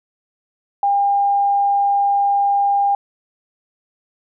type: tone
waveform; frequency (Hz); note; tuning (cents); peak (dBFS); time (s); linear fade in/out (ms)
sine; 803; G5; +41; -13; 0.83-2.95; 2
effects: none